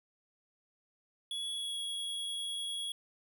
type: tone with pitch glide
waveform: square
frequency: 3374 to 3331 Hz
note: G#7 to G#7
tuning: +27 to +4 cents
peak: -36 dBFS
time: 1.31-2.92 s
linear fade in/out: 2 ms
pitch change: -23 cents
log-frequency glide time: 1.53-1.78 s
effects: none